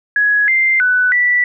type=tone with pitch steps; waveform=sine; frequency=1674 / 2091 / 1493 / 1963 Hz; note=G#6 / C7 / F#6 / B6; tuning=+13 / -2 / +15 / -11 cents; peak=-10 dBFS; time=0.16-1.44 s; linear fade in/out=2 ms; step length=320 ms; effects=none